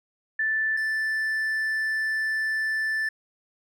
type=tone pair in turn; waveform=sine / triangle; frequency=1760 / 1760 Hz; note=A6 / A6; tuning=0 / 0 cents; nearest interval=unison; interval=0 cents; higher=neither; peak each=-22 dBFS; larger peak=neither; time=0.39-0.77 / 0.77-3.09 s; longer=second; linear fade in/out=5 ms; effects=none